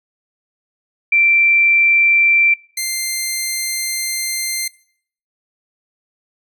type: tone pair in turn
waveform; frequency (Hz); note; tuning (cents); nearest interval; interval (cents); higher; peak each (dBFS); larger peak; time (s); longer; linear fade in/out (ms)
sine / 10% pulse; 2349 / 2090; D7 / C7; 0 / -2; major second; 202; first; -10; neither; 1.12-2.54 / 2.77-4.68; second; 5
effects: noise-tail reverb RT60 0.6 s tail -22 dB re dry